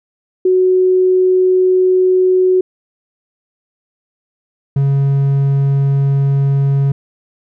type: tone pair in turn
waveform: sine / triangle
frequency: 370 / 138.59 Hz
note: F#4 / C#3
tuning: 0 / 0 cents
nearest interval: octave + perfect fourth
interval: 1700 cents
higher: first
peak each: -8 dBFS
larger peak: neither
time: 0.45-2.61 / 4.76-6.92 s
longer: neither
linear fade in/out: 5 ms
effects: none